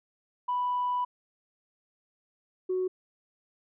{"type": "tone pair in turn", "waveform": "sine", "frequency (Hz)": [987.8, 370], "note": ["B5", "F#4"], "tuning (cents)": [0, 0], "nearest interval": "octave + perfect fourth", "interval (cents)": 1700, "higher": "first", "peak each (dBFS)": -25, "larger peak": "neither", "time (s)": [[0.48, 1.05], [2.69, 2.88]], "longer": "first", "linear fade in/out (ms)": 10, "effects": ["tanh soft clip ceiling -22 dBFS"]}